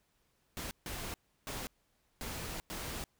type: noise bursts at uneven times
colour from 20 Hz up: pink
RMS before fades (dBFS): -41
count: 5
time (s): 0.57-0.71 / 0.86-1.14 / 1.47-1.67 / 2.21-2.6 / 2.7-3.04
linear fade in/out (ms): 0
effects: pink hiss -75 dBFS RMS until 3.19 s